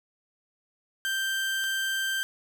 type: tone pair in turn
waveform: 30% pulse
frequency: 1568 / 1568 Hz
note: G6 / G6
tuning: 0 / 0 cents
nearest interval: unison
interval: 0 cents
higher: neither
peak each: -24 dBFS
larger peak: neither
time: 1.05-1.64 / 1.64-2.23 s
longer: neither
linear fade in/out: 0 ms
effects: none